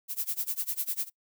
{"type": "noise with tremolo", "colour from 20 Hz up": "violet", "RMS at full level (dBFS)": -29, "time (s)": [0.08, 1.1], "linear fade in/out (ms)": 50, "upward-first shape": "sine", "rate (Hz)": 10, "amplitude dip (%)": 95, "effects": ["noise-tail reverb RT60 0.1 s tail -22 dB re dry"]}